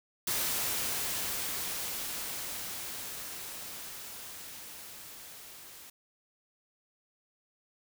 white noise with level ramp, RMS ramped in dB -31 to -50 dBFS, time 0.27-5.9 s, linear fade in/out 5 ms, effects none

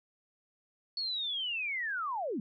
sine linear sweep, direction down, 4435 to 185.3 Hz, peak -32 dBFS, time 0.97-2.4 s, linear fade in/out 2 ms, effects none

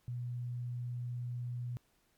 sine tone, 122 Hz, B2, 21 cents flat, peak -36 dBFS, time 0.08-1.77 s, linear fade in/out 0 ms, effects pink hiss -73 dBFS RMS until 2.17 s + MP3 96 kbps

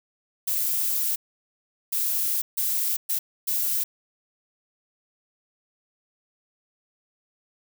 violet noise bursts at uneven times, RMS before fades -25 dBFS, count 5, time 0.47-1.16 / 1.92-2.42 / 2.57-2.97 / 3.09-3.19 / 3.47-3.84 s, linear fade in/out 10 ms, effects none

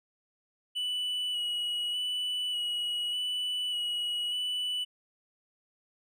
triangle tone with vibrato, 2943 Hz, F#7, 10 cents flat, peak -28 dBFS, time 0.75-4.85 s, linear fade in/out 20 ms, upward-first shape square, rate 0.84 Hz, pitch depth 17 cents each way, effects none

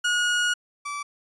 30% pulse tone pair in turn, 1447 / 1157.5 Hz, F#6 / D6, -39 / -25 cents, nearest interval major third, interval 386 cents, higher first, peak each -18 / -27 dBFS, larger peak first, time 0.04-0.54 / 0.85-1.03 s, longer first, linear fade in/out 10 ms, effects resampled to 24000 Hz

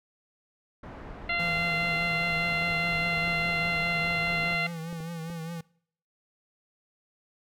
pink low-pass noise, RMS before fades -42 dBFS, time 0.83-4.55 s, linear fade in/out 5 ms, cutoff 1400 Hz, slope 12 dB/octave
harmonic tone, 690 Hz, F5, 21 cents flat, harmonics 1 / 2 / 3 / 4 / 5 / 6, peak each -35 / -35 / -28 / -33 / -42 / -39 dBFS, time 1.29-4.67 s, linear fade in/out 5 ms
square tone with vibrato, 165.6 Hz, E3, 8 cents sharp, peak -35 dBFS, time 1.39-5.61 s, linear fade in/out 5 ms, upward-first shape triangle, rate 4.9 Hz, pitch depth 71 cents each way
clicks, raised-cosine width 2 ms, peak -31 dBFS, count 6, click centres 2.624 / 3.28 / 3.46 / 4.928 / 5.004 / 5.301 s
effects noise-tail reverb RT60 0.6 s tail -23 dB re dry

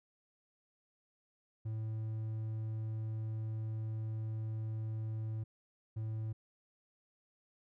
triangle tone bursts at uneven times, 110 Hz, A2, in tune, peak -34 dBFS, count 2, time 1.65-5.44 / 5.96-6.33 s, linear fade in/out 10 ms, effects none

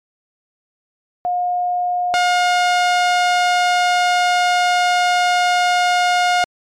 sine / sawtooth tone pair in turn, 715 / 715 Hz, F5 / F5, +41 / +41 cents, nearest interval unison, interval 0 cents, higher neither, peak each -16 / -9 dBFS, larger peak second, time 1.25-2.14 / 2.14-6.44 s, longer second, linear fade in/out 0 ms, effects low-pass 6000 Hz 12 dB/octave + MP3 96 kbps

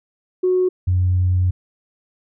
sine tone pair in turn, 367.2 / 91.01 Hz, F#4 / F#2, -13 / -28 cents, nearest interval 2 octaves, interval 2415 cents, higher first, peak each -13 dBFS, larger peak neither, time 0.43-0.69 / 0.87-1.51 s, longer second, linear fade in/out 10 ms, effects tanh soft clip ceiling -9 dBFS

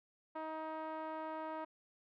5% pulse tone with low-pass filter, 315.4 Hz, D#4, 24 cents sharp, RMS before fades -43 dBFS, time 0.35-1.65 s, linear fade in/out 10 ms, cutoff 910 Hz, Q 1.8, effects none

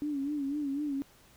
sine tone with vibrato, 285.7 Hz, D4, 48 cents flat, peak -30 dBFS, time 0.02-1.02 s, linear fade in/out 0 ms, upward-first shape sine, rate 4 Hz, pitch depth 85 cents each way, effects pink hiss -60 dBFS RMS until 1.36 s

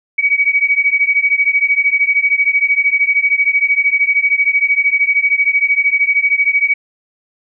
sine beating tone pair, 2259 / 2272 Hz, C#7 / C#7, +32 / +42 cents, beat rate 13 Hz, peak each -13 / -14 dBFS, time 0.18-6.74 s, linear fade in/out 10 ms, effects none

